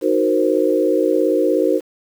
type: chord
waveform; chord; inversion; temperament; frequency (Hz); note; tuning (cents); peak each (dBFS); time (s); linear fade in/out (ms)
sine; C half-diminished seventh; first; equal; 311.1 / 370 / 466.2 / 523.3; Eb4 / Gb4 / Bb4 / C5; 0 / 0 / 0 / 0; -19; 0.01-1.81; 50
effects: 7-bit